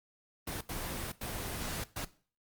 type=noise bursts at uneven times; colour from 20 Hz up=pink; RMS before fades=-38 dBFS; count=4; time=0.47-0.61 / 0.69-1.12 / 1.21-1.84 / 1.96-2.05 s; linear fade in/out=5 ms; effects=noise-tail reverb RT60 0.4 s tail -17 dB re dry + Opus 24 kbps